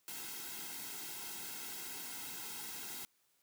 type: noise with comb filter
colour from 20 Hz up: white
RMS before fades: -45 dBFS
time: 0.08-3.05 s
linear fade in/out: 0 ms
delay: 1.7 ms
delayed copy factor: -0.85
effects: white hiss -75 dBFS RMS until 3.42 s + high-pass 100 Hz 12 dB/octave